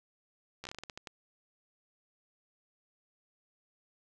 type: slowing click train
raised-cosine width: 0.2 ms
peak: -25 dBFS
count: 11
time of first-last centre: 0.64-1.072 s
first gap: 13 ms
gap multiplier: 1.25
effects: none